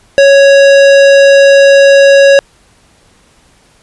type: tone with hard clipping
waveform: sine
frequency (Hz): 554.4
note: C#5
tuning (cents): 0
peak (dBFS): -3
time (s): 0.18-2.39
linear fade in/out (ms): 0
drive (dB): 16
effects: pink hiss -47 dBFS RMS until 3.82 s + resampled to 24000 Hz